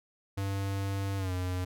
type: tone with pitch glide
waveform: square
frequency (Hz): 98.2 to 91.1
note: G2 to F#2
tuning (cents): +4 to -26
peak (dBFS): -31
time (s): 0.37-1.65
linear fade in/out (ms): 10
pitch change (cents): -130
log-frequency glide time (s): 1.17-1.32
effects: none